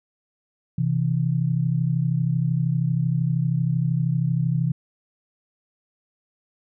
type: tone pair together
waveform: sine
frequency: 129.96 / 162.8 Hz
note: C3 / E3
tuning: -11 / -21 cents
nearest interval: major third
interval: 390 cents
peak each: -22 dBFS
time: 0.78-4.72 s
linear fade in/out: 5 ms
effects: none